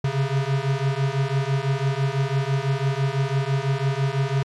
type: beating tone pair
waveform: square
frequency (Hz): 133.6 / 139.6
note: C3 / C#3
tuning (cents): +36 / +13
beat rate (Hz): 6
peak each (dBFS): -24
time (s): 0.04-4.43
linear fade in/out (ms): 5
effects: low-pass 5000 Hz 12 dB/octave + MP3 96 kbps